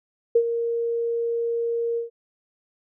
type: tone with ADSR envelope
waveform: sine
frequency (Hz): 466.2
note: A#4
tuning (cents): 0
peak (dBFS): -12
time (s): 0.35-2.1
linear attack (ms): 8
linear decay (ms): 67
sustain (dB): -10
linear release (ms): 130
effects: none